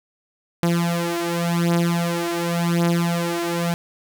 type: beating tone pair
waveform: sawtooth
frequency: 170.3 / 171.2 Hz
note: F3 / F3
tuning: -43 / -34 cents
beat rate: 0.9 Hz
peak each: -18 dBFS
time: 0.63-3.74 s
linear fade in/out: 0 ms
effects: 8-bit